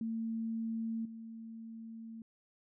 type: tone with level steps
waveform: sine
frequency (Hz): 225.7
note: A3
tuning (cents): +44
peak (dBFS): -34 / -44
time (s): 0.01-2.22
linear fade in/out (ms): 2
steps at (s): 1.05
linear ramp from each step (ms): 5
effects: none